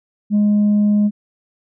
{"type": "tone", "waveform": "sine", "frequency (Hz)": 207.7, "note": "G#3", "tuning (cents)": 0, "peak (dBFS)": -9, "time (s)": [0.3, 1.11], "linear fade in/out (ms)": 50, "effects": ["tanh soft clip ceiling -10 dBFS"]}